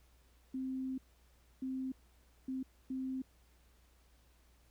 sine tone bursts at uneven times, 261.6 Hz, C4, in tune, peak -36 dBFS, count 4, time 0.54-0.98 / 1.62-1.92 / 2.48-2.63 / 2.9-3.22 s, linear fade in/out 5 ms, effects added 60 Hz sine -65 dBFS peak until 4.7 s + pink hiss -71 dBFS RMS until 4.7 s

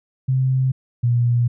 sine tone pair in turn, 130.81 / 120.09 Hz, C3 / B2, 0 / -48 cents, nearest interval minor second, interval 148 cents, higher first, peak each -15 / -14 dBFS, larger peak second, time 0.28-0.72 / 1.03-1.48 s, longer second, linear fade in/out 10 ms, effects none

